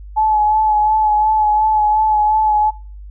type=tone with vibrato; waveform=sine; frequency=856 Hz; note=A5; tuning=48 cents flat; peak=-11 dBFS; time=0.16-2.71 s; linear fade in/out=20 ms; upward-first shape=sine; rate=2.8 Hz; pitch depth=27 cents each way; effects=noise-tail reverb RT60 0.4 s tail -22 dB re dry + added 50 Hz sine -31 dBFS peak until 3.1 s